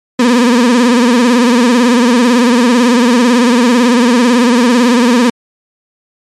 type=tone with vibrato; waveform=35% pulse; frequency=242 Hz; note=B3; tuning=35 cents flat; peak=-4 dBFS; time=0.19-5.3 s; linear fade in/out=5 ms; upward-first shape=sine; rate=18 Hz; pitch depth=100 cents each way; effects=low-pass 8000 Hz 12 dB/octave + MP3 64 kbps